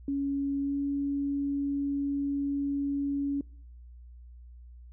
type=tone with pitch glide; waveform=sine; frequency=278.8 to 281.4 Hz; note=C#4 to C#4; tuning=+10 to +26 cents; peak=-27 dBFS; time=0.08-3.41 s; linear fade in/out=2 ms; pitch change=+16 cents; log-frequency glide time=0.61-0.75 s; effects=noise-tail reverb RT60 0.6 s tail -25 dB re dry + added 60 Hz sine -46 dBFS peak until 4.92 s